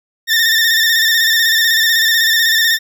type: tone with vibrato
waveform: 20% pulse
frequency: 1807 Hz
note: A6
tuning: 46 cents sharp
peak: -5 dBFS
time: 0.27-2.79 s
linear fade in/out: 50 ms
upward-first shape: square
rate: 16 Hz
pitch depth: 37 cents each way
effects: none